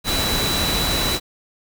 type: tone in noise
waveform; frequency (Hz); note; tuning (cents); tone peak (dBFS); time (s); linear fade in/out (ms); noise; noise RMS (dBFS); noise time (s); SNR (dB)
sine; 3951; B7; 0; -23; 0.04-1.2; 50; pink; -22; 0.04-1.2; -4
effects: none